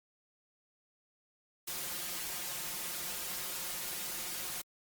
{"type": "noise with comb filter", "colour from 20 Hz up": "white", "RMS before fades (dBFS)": -39, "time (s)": [1.67, 4.62], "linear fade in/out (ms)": 10, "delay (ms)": 5.6, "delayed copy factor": 0.9, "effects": ["Opus 48 kbps"]}